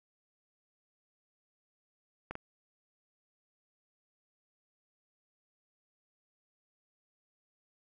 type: clicks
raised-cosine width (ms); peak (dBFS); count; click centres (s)
0.5; -24; 2; 2.31 / 2.354
effects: none